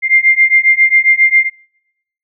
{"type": "beating tone pair", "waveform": "sine", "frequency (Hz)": [2100, 2107.4], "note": ["C7", "C7"], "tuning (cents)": [6, 12], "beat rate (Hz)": 7.4, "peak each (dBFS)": -10, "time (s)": [0.02, 1.5], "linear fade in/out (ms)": 50, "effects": ["noise-tail reverb RT60 0.8 s tail -25 dB re dry"]}